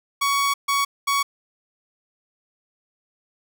sawtooth tone bursts at uneven times, 1121 Hz, C#6, 19 cents sharp, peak -15 dBFS, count 3, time 0.21-0.54 / 0.68-0.85 / 1.07-1.23 s, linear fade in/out 10 ms, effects none

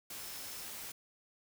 sine tone in noise, 5274 Hz, E8, in tune, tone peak -54 dBFS, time 0.19-0.66 s, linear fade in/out 5 ms, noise white, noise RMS -45 dBFS, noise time 0.1-0.92 s, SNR -12 dB, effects none

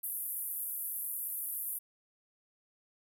pink band-pass noise, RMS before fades -38 dBFS, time 0.03-1.79 s, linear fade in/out 10 ms, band 11000 to 14000 Hz, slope 48 dB/octave, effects none

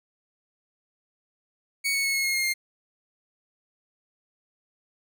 sawtooth tone with pitch steps, 2231 / 2212 / 2193 / 2174 / 2155 / 2136 / 2118 Hz, C#7 / C#7 / C#7 / C#7 / C#7 / C7 / C7, +11 / -4 / -19 / -34 / -49 / +35 / +21 cents, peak -20 dBFS, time 1.84-2.54 s, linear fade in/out 20 ms, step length 100 ms, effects none

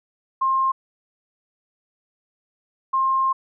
sine tone pair in turn, 1062 / 1062 Hz, C6 / C6, +25 / +25 cents, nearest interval unison, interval 0 cents, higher neither, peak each -17 dBFS, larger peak neither, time 0.41-0.72 / 2.93-3.33 s, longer second, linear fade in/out 10 ms, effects none

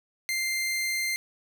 sawtooth tone, 2093 Hz, C7, in tune, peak -23 dBFS, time 0.29-1.16 s, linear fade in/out 0 ms, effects none

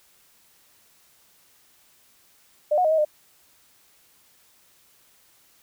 sine tone with pitch steps, 600 / 728 / 625 / 637 / 605 Hz, D5 / F#5 / D#5 / D#5 / D#5, +37 / -28 / +8 / +41 / -49 cents, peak -17 dBFS, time 2.71-3.05 s, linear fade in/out 10 ms, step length 68 ms, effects white hiss -59 dBFS RMS until 5.62 s

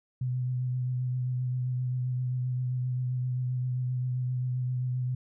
sine tone with vibrato, 126.1 Hz, B2, 36 cents sharp, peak -27 dBFS, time 0.21-5.15 s, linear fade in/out 5 ms, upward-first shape triangle, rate 7.6 Hz, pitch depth 25 cents each way, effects none

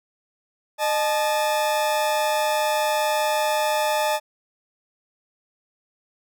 40% pulse tone pair together, 611 / 866.1 Hz, D#5 / A5, -32 / -28 cents, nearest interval tritone, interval 604 cents, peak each -22 dBFS, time 0.78-4.2 s, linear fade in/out 50 ms, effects none

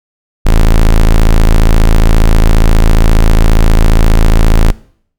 45% pulse tone, 27.39 Hz, A0, 7 cents flat, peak -3 dBFS, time 0.45-4.72 s, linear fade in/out 10 ms, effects noise-tail reverb RT60 0.6 s tail -21 dB re dry

